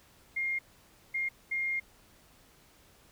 sine tone bursts at uneven times, 2125 Hz, C7, 26 cents sharp, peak -29 dBFS, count 3, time 0.36-0.59 / 1.14-1.29 / 1.51-1.8 s, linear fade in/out 10 ms, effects pink hiss -61 dBFS RMS until 3.11 s

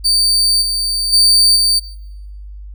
35% pulse tone with level steps, 4600 Hz, D8, 37 cents flat, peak -9 / -14 / -6 / -9 dBFS, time 0.04-1.8 s, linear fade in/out 20 ms, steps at 0.61 / 1.12 / 1.55 s, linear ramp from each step 20 ms, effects noise-tail reverb RT60 0.9 s tail -19 dB re dry + added 50 Hz sine -29 dBFS peak until 2.74 s

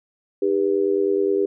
sine tone with amplitude modulation, 397.2 Hz, G4, 23 cents sharp, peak -13 dBFS, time 0.42-1.46 s, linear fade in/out 5 ms, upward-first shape sine, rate 89.6 Hz, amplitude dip 90%, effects none

